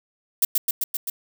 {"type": "noise with echo", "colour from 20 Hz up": "violet", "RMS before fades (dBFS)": -17, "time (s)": [0.42, 0.45], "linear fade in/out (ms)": 5, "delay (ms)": 130, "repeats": 5, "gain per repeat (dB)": -2, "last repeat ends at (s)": 1.1, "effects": []}